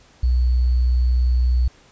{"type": "tone with sample-and-hold", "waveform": "sine", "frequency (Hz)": 61.74, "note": "B1", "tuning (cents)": 0, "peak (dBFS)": -14, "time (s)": [0.23, 1.68], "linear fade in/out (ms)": 5, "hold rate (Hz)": 4410, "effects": ["pink hiss -52 dBFS RMS until 1.91 s", "resampled to 16000 Hz"]}